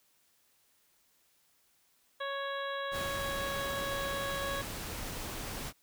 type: harmonic tone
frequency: 554.4 Hz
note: C#5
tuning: in tune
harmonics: 1 / 2 / 3 / 4 / 5 / 6 / 7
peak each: -38 / -39 / -40 / -52 / -53 / -46 / -47 dBFS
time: 2.2-4.62 s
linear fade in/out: 10 ms
type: noise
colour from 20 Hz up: pink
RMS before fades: -40 dBFS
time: 2.91-5.73 s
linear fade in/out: 50 ms
effects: white hiss -70 dBFS RMS until 5.82 s